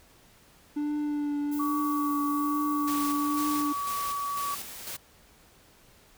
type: tone with vibrato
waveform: triangle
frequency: 293.7 Hz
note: D4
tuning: in tune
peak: -25 dBFS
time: 0.76-3.73 s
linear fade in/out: 10 ms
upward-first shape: triangle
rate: 1.2 Hz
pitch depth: 23 cents each way
type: noise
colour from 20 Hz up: violet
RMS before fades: -42 dBFS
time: 1.51-3.69 s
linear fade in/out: 20 ms
type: tone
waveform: sine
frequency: 1137 Hz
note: C#6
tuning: 44 cents sharp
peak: -29 dBFS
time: 1.59-4.55 s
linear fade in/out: 10 ms
type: noise with tremolo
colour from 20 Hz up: white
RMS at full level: -37 dBFS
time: 2.87-4.97 s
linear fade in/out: 10 ms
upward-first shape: square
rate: 2 Hz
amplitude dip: 45%
effects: pink hiss -58 dBFS RMS until 6.17 s